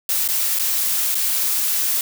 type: noise with dropouts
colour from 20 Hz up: blue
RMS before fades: -20 dBFS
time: 0.09-2.01 s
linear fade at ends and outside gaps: 1 ms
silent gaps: 0.277-0.287 / 0.588-0.595 / 1.146-1.153 s
effects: none